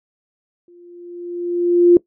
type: tone with exponential growth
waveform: sine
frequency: 349.2 Hz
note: F4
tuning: in tune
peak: -4 dBFS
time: 0.68-1.97 s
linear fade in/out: 2 ms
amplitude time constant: 280 ms
effects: noise-tail reverb RT60 0.1 s tail -20 dB re dry